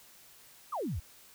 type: exponential sweep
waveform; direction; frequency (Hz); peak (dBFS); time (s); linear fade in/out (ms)
sine; down; 1318.5 to 62; -32; 0.72-1; 10
effects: white hiss -57 dBFS RMS until 1.34 s